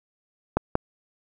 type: clicks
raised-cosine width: 1 ms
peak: -6 dBFS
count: 2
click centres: 0.57 / 0.754 s
effects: 8-bit